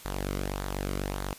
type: tone with flanger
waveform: sawtooth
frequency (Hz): 48.11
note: G1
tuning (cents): -32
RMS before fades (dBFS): -33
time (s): 0.05-1.33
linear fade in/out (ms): 0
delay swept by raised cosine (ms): 0.36 to 1.18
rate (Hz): 1.7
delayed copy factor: -0.55
effects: white hiss -49 dBFS RMS until 1.38 s + resampled to 32000 Hz